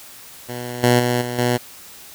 10% pulse tone with level steps, 122.3 Hz, B2, 16 cents flat, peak -19 / -4 / -9 / -16 / -8 dBFS, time 0.48-1.58 s, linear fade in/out 20 ms, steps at 0.83 / 0.99 / 1.21 / 1.38 s, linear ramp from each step 10 ms, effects white hiss -41 dBFS RMS until 2.14 s

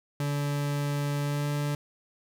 40% pulse tone with pitch glide, 144.2 to 145.79 Hz, D3 to D3, -31 to -12 cents, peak -26 dBFS, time 0.2-1.75 s, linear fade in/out 2 ms, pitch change +19 cents, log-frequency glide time 1.22-1.48 s, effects none

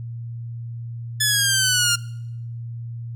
10% pulse exponential sweep, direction down, 1730 to 1396.9 Hz, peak -8 dBFS, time 1.2-1.96 s, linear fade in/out 10 ms, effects noise-tail reverb RT60 0.8 s tail -23 dB re dry + added 117 Hz sine -29 dBFS peak until 3.15 s

